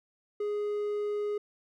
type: tone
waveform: triangle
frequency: 415.3 Hz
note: G#4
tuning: in tune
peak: -27 dBFS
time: 0.4-1.38 s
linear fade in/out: 5 ms
effects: none